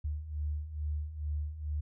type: beating tone pair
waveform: sine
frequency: 73.42 / 75.72 Hz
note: D2 / D#2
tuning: 0 / -47 cents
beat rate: 2.3 Hz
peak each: -39 / -34 dBFS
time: 0.04-1.81 s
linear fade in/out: 10 ms
effects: none

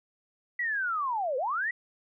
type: linear two-way sweep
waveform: sine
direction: down then up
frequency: 1975.5 to 485.3 to 1975.5 Hz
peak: -27 dBFS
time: 0.59-1.71 s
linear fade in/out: 5 ms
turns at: 1.37 s
effects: none

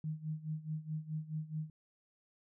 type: tone with tremolo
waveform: sine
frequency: 155.56 Hz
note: D#3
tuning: in tune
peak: -34 dBFS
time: 0.04-1.7 s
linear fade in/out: 2 ms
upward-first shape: sine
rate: 4.7 Hz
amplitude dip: 85%
effects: none

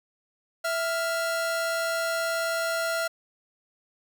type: tone pair together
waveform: 45% pulse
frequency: 660.7 / 1400 Hz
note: E5 / F6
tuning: +4 / +4 cents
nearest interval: octave + minor second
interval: 1300 cents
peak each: -28 / -29 dBFS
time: 0.64-3.08 s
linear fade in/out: 10 ms
effects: none

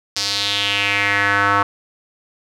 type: tone with band-pass filter sweep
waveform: square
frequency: 100.8 Hz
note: G2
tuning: 49 cents sharp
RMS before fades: -18 dBFS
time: 0.16-1.63 s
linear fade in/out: 5 ms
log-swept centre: 5100 to 1200 Hz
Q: 3.5
effects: none

